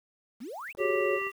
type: exponential sweep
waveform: sine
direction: up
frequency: 198.1 to 2909 Hz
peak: -37 dBFS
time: 0.4-0.73 s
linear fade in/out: 20 ms
type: click train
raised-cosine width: 1 ms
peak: -37 dBFS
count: 11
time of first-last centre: 0.75-1.268 s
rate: 19.3 Hz
type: chord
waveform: sine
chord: F# suspended second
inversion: none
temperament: just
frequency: 370 / 416.2 / 555 Hz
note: F#4 / G#4 / C#5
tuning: 0 / +4 / +2 cents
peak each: -30 dBFS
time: 0.77-1.2 s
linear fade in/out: 50 ms
type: harmonic tone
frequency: 392 Hz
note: G4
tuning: in tune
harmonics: 1 / 3 / 5 / 7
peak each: -35 / -35 / -35 / -35 dBFS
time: 0.78-1.32 s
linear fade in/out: 50 ms
effects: 9-bit